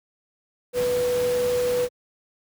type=tone in noise; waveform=sine; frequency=492.7 Hz; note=B4; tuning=4 cents flat; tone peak=-20 dBFS; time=0.73-1.89 s; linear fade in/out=50 ms; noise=pink; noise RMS=-33 dBFS; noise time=0.73-1.89 s; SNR=+10 dB; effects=high-pass 80 Hz 12 dB/octave